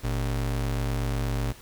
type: ring-modulated tone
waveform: square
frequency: 84.1 Hz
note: E2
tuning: 35 cents sharp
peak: -23 dBFS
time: 0.03-1.53 s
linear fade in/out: 20 ms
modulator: 34.1 Hz
effects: pink hiss -49 dBFS RMS until 1.61 s